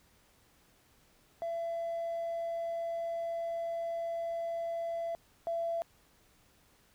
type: tone pair in turn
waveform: triangle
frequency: 672 / 672 Hz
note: E5 / E5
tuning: +33 / +33 cents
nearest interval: unison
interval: 0 cents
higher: neither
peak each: -30 / -27 dBFS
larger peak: second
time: 1.42-5.15 / 5.47-5.82 s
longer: first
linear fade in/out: 0 ms
effects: tanh soft clip ceiling -29 dBFS + pink hiss -66 dBFS RMS until 6.94 s